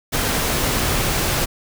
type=noise; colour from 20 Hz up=pink; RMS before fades=-20 dBFS; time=0.12-1.46 s; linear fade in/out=20 ms; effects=none